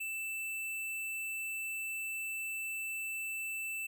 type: tone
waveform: square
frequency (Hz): 2652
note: E7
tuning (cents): +10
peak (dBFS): -37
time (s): 0-3.87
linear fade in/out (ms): 10
effects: none